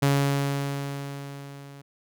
sawtooth tone with level ramp, 140.2 Hz, C#3, 20 cents sharp, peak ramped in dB -14 to -39 dBFS, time 0.02-1.82 s, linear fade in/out 10 ms, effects none

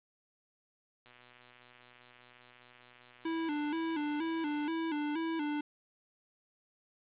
click train, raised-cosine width 0.2 ms, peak -39 dBFS, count 446, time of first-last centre 1.06-4.678 s, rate 123 Hz
square tone with vibrato, 311.1 Hz, D#4, in tune, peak -33 dBFS, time 3.25-5.61 s, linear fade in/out 5 ms, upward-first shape square, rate 2.1 Hz, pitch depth 88 cents each way
effects resampled to 8000 Hz + 10-bit

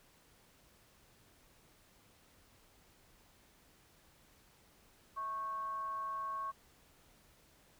sine tone with frequency modulation, 1100 Hz, C#6, 14 cents flat, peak -37 dBFS, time 5.16-6.52 s, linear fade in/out 20 ms, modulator 457 Hz, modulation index 0.23, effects pink hiss -66 dBFS RMS until 7.79 s

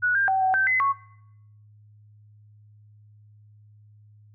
sine tone with pitch steps, 1468 / 1595 / 766 / 755 / 1552 / 2034 / 1106 Hz, F#6 / G6 / G5 / F#5 / G6 / C7 / C#6, -14 / +30 / -40 / +35 / -18 / -50 / -4 cents, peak -19 dBFS, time 0.02-0.93 s, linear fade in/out 20 ms, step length 130 ms, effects noise-tail reverb RT60 0.8 s tail -20 dB re dry + added 105 Hz sine -50 dBFS peak until 4.34 s

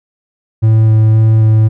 triangle tone with vibrato, 110 Hz, A2, in tune, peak -3 dBFS, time 0.62-1.69 s, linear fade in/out 20 ms, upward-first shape square, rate 1.9 Hz, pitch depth 8 cents each way, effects none

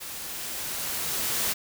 white noise with level ramp, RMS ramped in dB -38 to -26 dBFS, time 0-1.54 s, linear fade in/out 20 ms, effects none

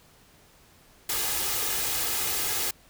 white noise with comb filter, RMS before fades -28 dBFS, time 1.09-2.71 s, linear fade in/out 5 ms, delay 2.4 ms, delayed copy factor +0.55, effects pink hiss -57 dBFS RMS until 2.89 s

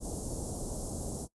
pink band-stop noise, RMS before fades -37 dBFS, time 0-1.28 s, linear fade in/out 50 ms, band 690 to 6800 Hz, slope 24 dB/octave, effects noise-tail reverb RT60 0.1 s tail -18 dB re dry + resampled to 24000 Hz

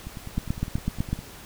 two click trains, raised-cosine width 5 ms, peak -23 / -12 dBFS, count 12 / 7, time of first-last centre 0.07-1.19 / 0.38-1.13 s, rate 9.82 / 8 Hz, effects pink hiss -44 dBFS RMS until 1.45 s

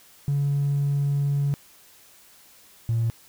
triangle tone pair in turn, 141.8 / 114.93 Hz, C#3 / A#2, +40 / -24 cents, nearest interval major third, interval 364 cents, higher first, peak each -17 dBFS, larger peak neither, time 0.28-1.54 / 2.89-3.1 s, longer first, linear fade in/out 0 ms, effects tanh soft clip ceiling -17 dBFS + white hiss -53 dBFS RMS until 3.28 s

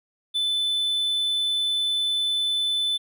triangle tone, 3510 Hz, A7, 5 cents flat, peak -20 dBFS, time 0.34-2.98 s, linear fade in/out 20 ms, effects none

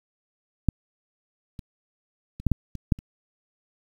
clicks, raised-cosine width 5 ms, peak -7 / -25 / -25 / -9 / -8 / -22 / -6 / -28 dBFS, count 8, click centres 0.687 / 1.592 / 2.4 / 2.467 / 2.517 / 2.753 / 2.922 / 2.989 s, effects 8-bit

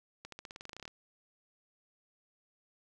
accelerating click train, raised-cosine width 0.2 ms, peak -28 dBFS, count 15, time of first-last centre 0.25-0.879 s, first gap 73 ms, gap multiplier 0.92, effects none

